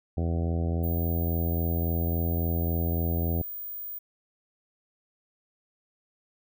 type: harmonic tone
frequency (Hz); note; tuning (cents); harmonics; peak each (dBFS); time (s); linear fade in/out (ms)
83.6; E2; +25; 1 / 2 / 3 / 4 / 5 / 6 / 7 / 8 / 9; -26 / -32 / -36 / -38 / -40 / -42 / -43 / -44 / -45; 0.17-3.42; 5
type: tone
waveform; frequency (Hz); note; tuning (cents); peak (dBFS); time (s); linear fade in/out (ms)
sine; 15050; A#9; +15; -34; 0.83-3.99; 10
effects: none